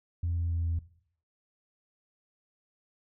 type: tone with pitch steps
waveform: sine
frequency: 85.5 / 84.76 / 84.03 / 83.31 Hz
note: F2 / E2 / E2 / E2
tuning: -36 / +49 / +34 / +19 cents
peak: -26 dBFS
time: 0.23-0.79 s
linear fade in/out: 5 ms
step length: 140 ms
effects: noise-tail reverb RT60 0.6 s tail -18 dB re dry + tanh soft clip ceiling -24 dBFS